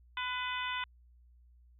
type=harmonic tone with a mistuned harmonic; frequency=502 Hz; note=B4; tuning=28 cents sharp; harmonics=2 / 3 / 4 / 5 / 6 / 7; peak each=-38 / -40 / -41 / -42 / -43 / -43 dBFS; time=0.17-0.84 s; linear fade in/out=2 ms; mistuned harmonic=3; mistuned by=-30 cents; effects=added 60 Hz sine -58 dBFS peak until 1.79 s